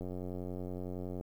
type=click train; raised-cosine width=2 ms; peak=-28 dBFS; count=110; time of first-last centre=0.01-1.21 s; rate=90.8 Hz; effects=10-bit